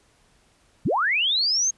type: linear sweep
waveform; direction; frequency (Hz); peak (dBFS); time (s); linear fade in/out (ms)
sine; up; 73.42 to 6540; -19; 0.85-1.71; 10
effects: pink hiss -61 dBFS RMS until 1.77 s + resampled to 24000 Hz